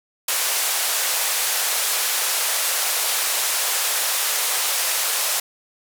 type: band-pass noise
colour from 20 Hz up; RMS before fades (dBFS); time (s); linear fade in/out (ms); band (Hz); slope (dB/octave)
white; -22; 0.28-5.4; 5; 500 to 14000; 24
effects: none